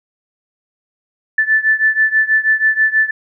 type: beating tone pair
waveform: sine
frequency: 1752 / 1758.2 Hz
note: A6 / A6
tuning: -8 / -2 cents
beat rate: 6.2 Hz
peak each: -13 / -15 dBFS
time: 1.38-3.11 s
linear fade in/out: 5 ms
effects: none